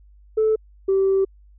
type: tone pair in turn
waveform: sine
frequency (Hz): 436.4 / 386.7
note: A4 / G4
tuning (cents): -14 / -24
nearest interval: major second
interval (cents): 210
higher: first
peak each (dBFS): -14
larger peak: neither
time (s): 0.37-0.56 / 0.88-1.25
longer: second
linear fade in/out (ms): 10
effects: tanh soft clip ceiling -12 dBFS + added 50 Hz sine -47 dBFS peak until 1.58 s